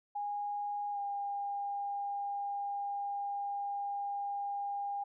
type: tone with pitch glide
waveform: sine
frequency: 820 to 806.4 Hz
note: G#5 to G5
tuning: -22 to +49 cents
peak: -34 dBFS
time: 0.15-5.04 s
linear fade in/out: 10 ms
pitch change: -29 cents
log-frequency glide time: 0.92-0.98 s
effects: none